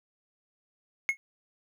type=tone with exponential decay; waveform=triangle; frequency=2172 Hz; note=C#7; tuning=36 cents flat; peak=-17 dBFS; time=1.09-1.17 s; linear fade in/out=0 ms; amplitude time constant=17 ms; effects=none